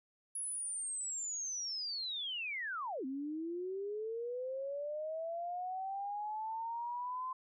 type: linear two-way sweep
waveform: sine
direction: down then up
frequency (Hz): 10548 to 257.1 to 1038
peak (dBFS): -37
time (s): 0.35-7.33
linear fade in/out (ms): 5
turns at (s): 3.05
effects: none